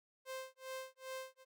sawtooth tone with tremolo, 523.3 Hz, C5, in tune, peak -38 dBFS, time 0.25-1.45 s, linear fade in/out 50 ms, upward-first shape sine, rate 2.5 Hz, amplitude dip 100%, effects none

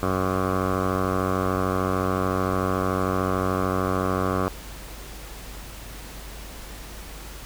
10% pulse tone with low-pass filter, 93.5 Hz, F#2, 19 cents sharp, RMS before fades -24 dBFS, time 0.03-4.48 s, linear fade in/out 0 ms, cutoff 1100 Hz, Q 5.1, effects added 50 Hz sine -39 dBFS peak until 7.45 s + pink hiss -41 dBFS RMS until 7.45 s

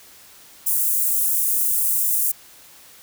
white high-pass noise, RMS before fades -20 dBFS, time 0.66-2.32 s, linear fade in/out 10 ms, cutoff 8700 Hz, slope 24 dB/octave, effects white hiss -47 dBFS RMS until 3.02 s

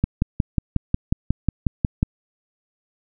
click train, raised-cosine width 5 ms, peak -5 dBFS, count 12, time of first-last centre 0.04-2.029 s, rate 5.53 Hz, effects none

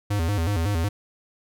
square tone with vibrato, 92 Hz, F#2, 9 cents flat, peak -22 dBFS, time 0.1-0.89 s, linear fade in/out 10 ms, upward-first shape square, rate 5.4 Hz, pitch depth 190 cents each way, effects none

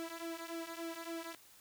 sawtooth tone with flanger, 332.1 Hz, E4, 13 cents sharp, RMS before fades -44 dBFS, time 0-1.35 s, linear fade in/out 0 ms, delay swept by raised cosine 1.9 to 3.4 ms, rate 3.5 Hz, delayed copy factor -0.8, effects white hiss -61 dBFS RMS until 1.6 s

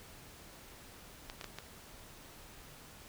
clicks, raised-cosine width 0.2 ms, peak -25 dBFS, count 4, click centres 1.299 / 1.412 / 1.443 / 1.586 s, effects pink hiss -54 dBFS RMS until 3.08 s

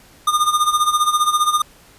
square tone with tremolo, 1216 Hz, D#6, 40 cents flat, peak -12 dBFS, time 0.27-1.62 s, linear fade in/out 5 ms, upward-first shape sine, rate 15 Hz, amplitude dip 75%, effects pink hiss -48 dBFS RMS until 1.98 s + resampled to 32000 Hz

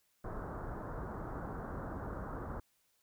pink low-pass noise, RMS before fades -42 dBFS, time 0.24-2.6 s, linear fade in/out 5 ms, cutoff 1500 Hz, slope 48 dB/octave, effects white hiss -75 dBFS RMS until 3.02 s

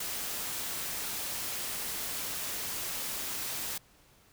white noise, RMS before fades -36 dBFS, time 0-3.78 s, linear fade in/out 5 ms, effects pink hiss -62 dBFS RMS until 4.32 s

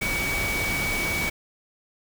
sine tone in noise, 2263 Hz, C#7, 35 cents sharp, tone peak -26 dBFS, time 0.01-1.3 s, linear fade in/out 10 ms, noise pink, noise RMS -29 dBFS, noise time 0.01-1.3 s, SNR 0 dB, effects none

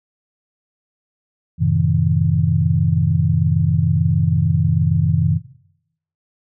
sine chord, F# diminished seventh, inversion none, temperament just, 92.5 / 111 / 133.2 / 159.84 Hz, F#2 / A2 / C3 / Eb3, 0 / +16 / +31 / +47 cents, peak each -19 / -22 / -19 / -17 dBFS, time 1.58-5.4 s, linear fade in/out 50 ms, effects noise-tail reverb RT60 0.8 s tail -18 dB re dry

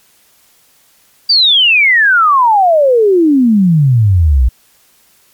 sine exponential sweep, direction down, 4763 to 57.7 Hz, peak -5 dBFS, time 1.29-4.49 s, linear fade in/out 10 ms, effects white hiss -50 dBFS RMS until 5.33 s + MP3 96 kbps

